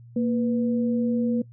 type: tone pair together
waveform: sine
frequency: 233.1 / 493.9 Hz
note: A#3 / B4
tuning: 0 / 0 cents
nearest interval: octave + minor second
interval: 1300 cents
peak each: -21 / -29 dBFS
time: 0.16-1.42 s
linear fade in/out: 5 ms
effects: noise-tail reverb RT60 0.1 s tail -20 dB re dry + added 118 Hz sine -44 dBFS peak until 1.52 s